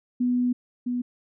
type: tone pair in turn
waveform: sine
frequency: 246.9 / 245.6 Hz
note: B3 / B3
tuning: 0 / -9 cents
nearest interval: unison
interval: 9 cents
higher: first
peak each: -20 / -24 dBFS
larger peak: first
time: 0.2-0.53 / 0.86-1.02 s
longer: first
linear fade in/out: 10 ms
effects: none